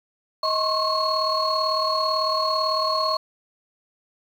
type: tone cluster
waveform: sine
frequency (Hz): 631 / 1062 / 1100 / 4323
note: D#5 / C6 / C#6 / C#8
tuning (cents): +24 / +25 / -14 / -44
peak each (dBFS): -25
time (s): 0.43-3.17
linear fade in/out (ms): 5
effects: tanh soft clip ceiling -12 dBFS + 8-bit